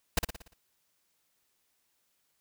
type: noise with echo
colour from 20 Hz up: pink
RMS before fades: -24 dBFS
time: 0.17-0.19 s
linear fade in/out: 5 ms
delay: 58 ms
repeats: 6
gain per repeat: -6 dB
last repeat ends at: 0.538 s
effects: white hiss -75 dBFS RMS until 2.4 s